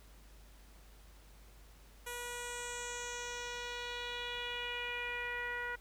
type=tone with low-pass filter sweep; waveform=10% pulse; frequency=484 Hz; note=B4; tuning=35 cents flat; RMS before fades=-41 dBFS; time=2.06-5.76 s; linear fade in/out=10 ms; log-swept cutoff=11000 to 1700 Hz; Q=3.1; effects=added 50 Hz sine -56 dBFS peak until 5.8 s + pink hiss -63 dBFS RMS until 5.8 s